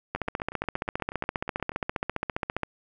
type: two click trains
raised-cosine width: 0.5 ms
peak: -12 / -24 dBFS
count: 38 / 14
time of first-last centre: 0.15-2.633 / 0.16-1.719 s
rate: 14.9 / 8.34 Hz
effects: none